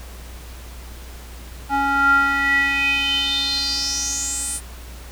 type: tone with band-pass filter sweep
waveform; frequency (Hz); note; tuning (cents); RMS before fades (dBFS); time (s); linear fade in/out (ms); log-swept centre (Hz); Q
square; 277.6; C#4; +3; -20; 1.69-4.61; 50; 1000 to 9400; 7.2
effects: added 60 Hz sine -35 dBFS peak until 5.11 s + pink hiss -42 dBFS RMS until 5.11 s